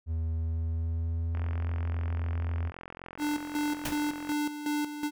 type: tone with pitch glide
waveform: triangle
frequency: 81 to 83.37 Hz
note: E2 to E2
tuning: -30 to +20 cents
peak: -26 dBFS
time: 0.06-2.72 s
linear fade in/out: 50 ms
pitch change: +50 cents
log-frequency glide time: 0.33-1.48 s
type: click train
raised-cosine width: 0.5 ms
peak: -27 dBFS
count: 131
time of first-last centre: 1.35-4.318 s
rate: 43.8 Hz
type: tone with tremolo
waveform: square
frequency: 296.5 Hz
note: D4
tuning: 17 cents sharp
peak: -28 dBFS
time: 3.18-5.11 s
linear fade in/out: 50 ms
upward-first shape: square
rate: 2.7 Hz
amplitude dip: 65%
type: noise with exponential decay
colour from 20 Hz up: pink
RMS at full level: -28 dBFS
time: 3.85-4.05 s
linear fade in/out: 5 ms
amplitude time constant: 42 ms
effects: none